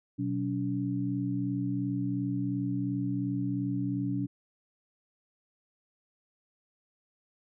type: tone cluster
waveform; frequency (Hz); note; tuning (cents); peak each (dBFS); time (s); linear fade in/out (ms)
sine; 124.8 / 187.6 / 284.7; B2 / F#3 / C#4; +19 / +24 / +46; -33 / -35 / -31; 0.18-4.27; 20
effects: none